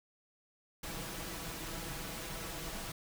pink noise with comb filter, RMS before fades -42 dBFS, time 0.83-2.92 s, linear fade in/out 5 ms, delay 6.1 ms, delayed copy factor +0.55, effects none

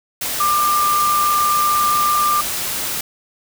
sine tone in noise, 1192 Hz, D6, 25 cents sharp, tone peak -14 dBFS, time 0.4-2.41 s, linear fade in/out 5 ms, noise white, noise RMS -23 dBFS, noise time 0.21-3.01 s, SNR +6 dB, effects none

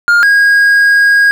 triangle tone pair in turn, 1412 / 1637 Hz, F6 / G#6, +19 / -25 cents, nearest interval minor third, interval 256 cents, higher second, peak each -3 dBFS, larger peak neither, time 0.08-0.23 / 0.23-1.31 s, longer second, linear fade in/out 0 ms, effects none

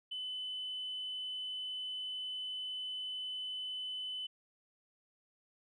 sine tone, 3017 Hz, F#7, 33 cents sharp, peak -37 dBFS, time 0.11-4.27 s, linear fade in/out 10 ms, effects tanh soft clip ceiling -33 dBFS

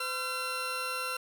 20% pulse tone pair together, 510 / 1359.9 Hz, C5 / F6, -44 / -46 cents, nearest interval octave + perfect fourth, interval 1698 cents, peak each -34 / -28 dBFS, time 0-1.17 s, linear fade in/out 5 ms, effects none

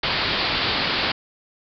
white low-pass noise, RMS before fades -23 dBFS, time 0.03-1.12 s, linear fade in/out 5 ms, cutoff 4800 Hz, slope 96 dB/octave, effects none

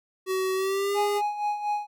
square tone with pitch glide, 377.1 to 408.9 Hz, F#4 to G#4, +33 to -27 cents, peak -25 dBFS, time 0.26-1.22 s, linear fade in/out 50 ms, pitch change +140 cents, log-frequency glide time 0.54-1.01 s
triangle tone with tremolo, 832 Hz, G#5, 3 cents sharp, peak -21 dBFS, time 0.94-1.87 s, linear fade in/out 50 ms, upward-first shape sine, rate 4.2 Hz, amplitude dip 65%
effects none

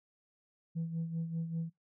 sine tone with tremolo, 164.81 Hz, E3, in tune, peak -30 dBFS, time 0.75-1.7 s, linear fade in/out 20 ms, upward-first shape sine, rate 5.1 Hz, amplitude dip 65%, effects noise-tail reverb RT60 0.2 s tail -24 dB re dry + tanh soft clip ceiling -30 dBFS

